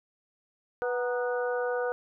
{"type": "harmonic tone with a mistuned harmonic", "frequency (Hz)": 245.9, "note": "B3", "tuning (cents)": -7, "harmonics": [2, 3, 4, 5, 6], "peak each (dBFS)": [-28, -36, -41, -40, -36], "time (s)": [0.82, 1.92], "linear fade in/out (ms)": 0, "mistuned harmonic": 4, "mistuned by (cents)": -77, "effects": []}